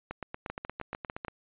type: two click trains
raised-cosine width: 0.5 ms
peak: -20 / -21 dBFS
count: 6 / 11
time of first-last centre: 0.5-1.249 / 0.11-1.282 s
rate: 6.68 / 8.53 Hz
effects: resampled to 8000 Hz